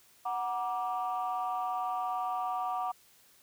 sine chord, Gb augmented, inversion none, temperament equal with one note detuned, 740 / 948.6 / 1174.7 Hz, Gb5 / Bb5 / D6, 0 / +30 / 0 cents, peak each -32 / -37 / -35 dBFS, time 0.25-2.92 s, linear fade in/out 10 ms, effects tanh soft clip ceiling -24 dBFS + white hiss -62 dBFS RMS until 3.42 s

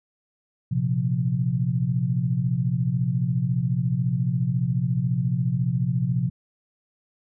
sine chord, Bb suspended second, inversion none, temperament equal, 116.54 / 130.81 / 174.61 Hz, Bb2 / C3 / F3, 0 / 0 / 0 cents, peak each -27 / -23 / -26 dBFS, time 0.71-6.3 s, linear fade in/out 10 ms, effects none

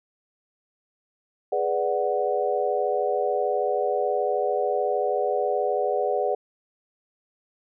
sine chord, G# half-diminished seventh, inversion none, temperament equal, 415.3 / 493.9 / 587.3 / 740 Hz, G#4 / B4 / D5 / F#5, 0 / 0 / 0 / 0 cents, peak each -27 dBFS, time 1.52-6.35 s, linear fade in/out 5 ms, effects none

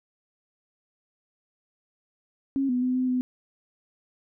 sine tone with pitch steps, 272.5 / 248.5 / 253.3 / 255.5 / 252.2 Hz, C#4 / B3 / B3 / C4 / B3, -29 / +11 / +44 / -41 / +36 cents, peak -22 dBFS, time 2.56-3.21 s, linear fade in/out 0 ms, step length 130 ms, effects none

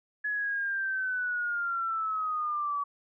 sine linear sweep, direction down, 1700 to 1135 Hz, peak -28 dBFS, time 0.24-2.84 s, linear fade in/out 10 ms, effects none

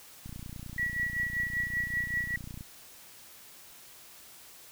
click train, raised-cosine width 5 ms, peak -30 dBFS, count 71, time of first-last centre 0.26-2.609 s, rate 29.8 Hz
sine tone with tremolo, 1933 Hz, B6, 38 cents flat, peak -26 dBFS, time 0.78-2.36 s, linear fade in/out 2 ms, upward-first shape triangle, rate 5.2 Hz, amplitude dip 75%
effects white hiss -52 dBFS RMS until 4.71 s

